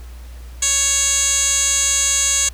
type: tone with band-pass filter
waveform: 10% pulse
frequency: 555 Hz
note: C#5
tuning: 2 cents sharp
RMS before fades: -17 dBFS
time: 0.62-2.49 s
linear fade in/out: 5 ms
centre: 6500 Hz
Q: 7.2
effects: added 60 Hz sine -32 dBFS peak until 2.53 s + pink hiss -47 dBFS RMS until 2.53 s